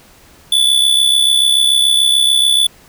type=tone with amplitude modulation; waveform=square; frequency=3468 Hz; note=A7; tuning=26 cents flat; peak=-7 dBFS; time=0.52-2.67 s; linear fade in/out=5 ms; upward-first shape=sine; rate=66.9 Hz; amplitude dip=60%; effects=pink hiss -45 dBFS RMS until 2.88 s